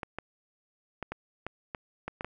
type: clicks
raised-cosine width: 0.5 ms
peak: -20 dBFS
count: 9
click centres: 0.032 / 0.186 / 1.027 / 1.12 / 1.466 / 1.748 / 2.08 / 2.209 / 2.246 s
effects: none